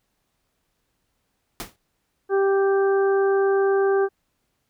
pink noise with exponential decay, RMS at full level -28 dBFS, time 1.6-1.76 s, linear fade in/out 0 ms, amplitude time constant 34 ms
harmonic tone, 392 Hz, G4, in tune, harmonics 1 / 2 / 3 / 4, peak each -17 / -28 / -32 / -31 dBFS, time 2.29-4.09 s, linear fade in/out 50 ms
effects pink hiss -73 dBFS RMS until 4.69 s

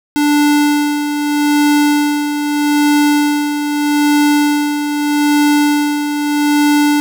square tone with tremolo, 293.7 Hz, D4, in tune, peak -9 dBFS, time 0.16-7 s, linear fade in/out 0 ms, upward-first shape sine, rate 0.8 Hz, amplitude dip 55%, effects none

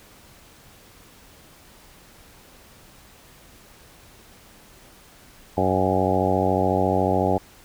harmonic tone with a mistuned harmonic, 94 Hz, F#2, 28 cents sharp, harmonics 1 / 2 / 3 / 4 / 5 / 6 / 7 / 8 / 9, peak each -27 / -27 / -27 / -27 / -27 / -27 / -27 / -27 / -27 dBFS, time 5.57-7.38 s, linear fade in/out 5 ms, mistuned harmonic 9, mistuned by -33 cents, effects pink hiss -50 dBFS RMS until 7.64 s

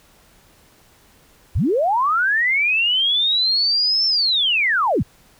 sine linear two-way sweep, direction up then down, 46.25 to 5380 to 46.25 Hz, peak -15 dBFS, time 1.55-5.03 s, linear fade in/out 10 ms, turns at 4.06 s, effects pink hiss -53 dBFS RMS until 5.39 s

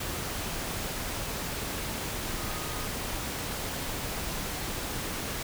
sine tone in noise, 1243 Hz, D#6, 2 cents flat, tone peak -44 dBFS, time 2.38-2.86 s, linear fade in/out 5 ms, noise pink, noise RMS -34 dBFS, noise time 0-5.43 s, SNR -13 dB, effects none

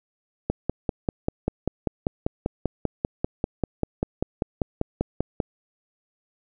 click train, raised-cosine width 2 ms, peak -9 dBFS, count 26, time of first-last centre 0.5-5.402 s, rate 5.1 Hz, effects none

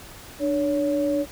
sine tone pair together, 297 / 564 Hz, D4 / C#5, +20 / +30 cents, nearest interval major seventh, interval 1110 cents, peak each -23 / -23 dBFS, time 0.39-1.26 s, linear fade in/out 50 ms, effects pink hiss -43 dBFS RMS until 1.31 s

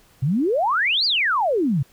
sine exponential two-way sweep, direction up then down, 121.3 to 4903 to 123.1 Hz, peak -17 dBFS, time 0.22-1.83 s, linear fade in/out 10 ms, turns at 1.05 s, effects pink hiss -55 dBFS RMS until 1.92 s

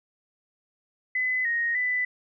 sine tone with pitch steps, 2015 / 1869 / 1993 Hz, B6 / A#6 / B6, +34 / +4 / +15 cents, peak -23 dBFS, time 1.15-2.05 s, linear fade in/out 5 ms, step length 300 ms, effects none

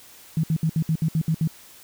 sine tone bursts, 160 Hz, D#3, 49 cents sharp, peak -18 dBFS, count 9, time 0.37-1.475 s, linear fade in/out 2 ms, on 65 ms, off 65 ms, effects white hiss -48 dBFS RMS until 1.83 s

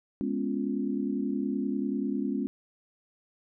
sine chord, C# dominant seventh, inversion second, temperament equal, 207.7 / 246.9 / 277.2 / 349.2 Hz, G#3 / B3 / C#4 / E#4, 0 / 0 / 0 / 0 cents, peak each -32 / -33 / -31 / -37 dBFS, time 0.21-2.47 s, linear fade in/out 0 ms, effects none

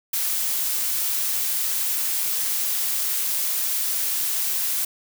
blue noise, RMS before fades -24 dBFS, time 0.13-4.85 s, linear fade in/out 5 ms, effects none

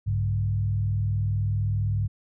sine tone with frequency modulation, 102.3 Hz, G#2, 26 cents flat, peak -22 dBFS, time 0.06-2.08 s, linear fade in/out 20 ms, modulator 40.2 Hz, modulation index 0.72, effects none

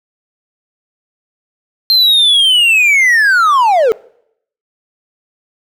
triangle linear sweep, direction down, 4186 to 416.3 Hz, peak -5 dBFS, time 1.9-3.92 s, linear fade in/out 0 ms, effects noise-tail reverb RT60 0.7 s tail -23 dB re dry

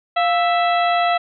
harmonic tone with a mistuned harmonic, 659.3 Hz, E5, in tune, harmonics 1 / 2 / 3 / 4 / 5 / 6, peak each -16 / -22 / -26 / -28 / -30 / -32 dBFS, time 0.16-1.18 s, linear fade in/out 10 ms, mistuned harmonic 1, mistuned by +100 cents, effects none

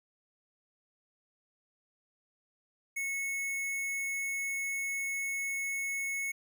square tone, 2198 Hz, C#7, 15 cents flat, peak -33 dBFS, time 2.96-6.32 s, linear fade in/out 10 ms, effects none

